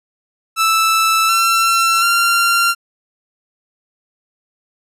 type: tone with pitch steps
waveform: sawtooth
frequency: 1318.5 / 1349.3 / 1380.9 Hz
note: E6 / E6 / F6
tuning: 0 / +40 / -20 cents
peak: -8 dBFS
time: 0.56-2.75 s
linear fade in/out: 50 ms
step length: 730 ms
effects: resampled to 32000 Hz